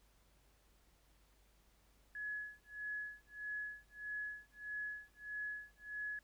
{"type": "tone with tremolo", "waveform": "sine", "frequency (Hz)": 1693, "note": "G#6", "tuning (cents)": 33, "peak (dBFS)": -39, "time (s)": [2.15, 6.19], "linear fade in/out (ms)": 2, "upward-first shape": "sine", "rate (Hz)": 1.6, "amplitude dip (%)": 100, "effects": ["added 50 Hz sine -70 dBFS peak until 6.23 s", "pink hiss -73 dBFS RMS until 6.23 s"]}